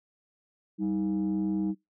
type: tone pair together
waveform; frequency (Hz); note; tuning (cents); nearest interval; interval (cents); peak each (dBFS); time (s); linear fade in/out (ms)
sine; 194.5 / 314.8; G3 / D#4; -13 / +20; minor sixth; 833; -27; 0.78-1.75; 50
effects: noise-tail reverb RT60 0.2 s tail -26 dB re dry + tanh soft clip ceiling -22 dBFS